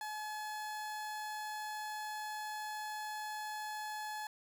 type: tone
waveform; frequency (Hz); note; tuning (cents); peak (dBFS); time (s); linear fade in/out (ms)
30% pulse; 853; G#5; +46; -37; 0.01-4.27; 2
effects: none